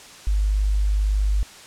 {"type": "tone", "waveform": "sine", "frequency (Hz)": 50.9, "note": "G#1", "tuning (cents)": -34, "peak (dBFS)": -17, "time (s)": [0.27, 1.43], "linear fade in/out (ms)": 0, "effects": ["white hiss -43 dBFS RMS until 1.66 s", "low-pass 8000 Hz 12 dB/octave"]}